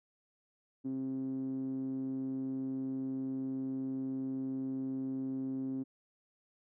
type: tone with low-pass filter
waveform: 5% pulse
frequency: 132.6 Hz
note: C3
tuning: 23 cents sharp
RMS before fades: -37 dBFS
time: 0.84-5.84 s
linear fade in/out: 20 ms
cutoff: 280 Hz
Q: 7.5
effects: none